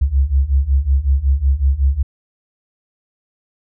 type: beating tone pair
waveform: sine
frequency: 65.41 / 70.81 Hz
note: C2 / C#2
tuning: 0 / +37 cents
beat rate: 5.4 Hz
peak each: -16 / -14 dBFS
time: 0.01-2.03 s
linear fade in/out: 10 ms
effects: none